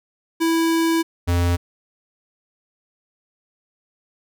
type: tone pair in turn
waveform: square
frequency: 329 / 87.14 Hz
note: E4 / F2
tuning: -3 / -3 cents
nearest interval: octave + major seventh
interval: 2300 cents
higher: first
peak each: -17 dBFS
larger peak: neither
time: 0.4-1.03 / 1.27-1.57 s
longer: first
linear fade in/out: 20 ms
effects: none